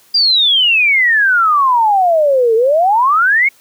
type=exponential two-way sweep; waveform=sine; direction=down then up; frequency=4854 to 436.6 to 2243 Hz; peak=-8 dBFS; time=0.14-3.49 s; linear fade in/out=10 ms; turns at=2.55 s; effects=white hiss -49 dBFS RMS until 3.6 s + high-pass 100 Hz 12 dB/octave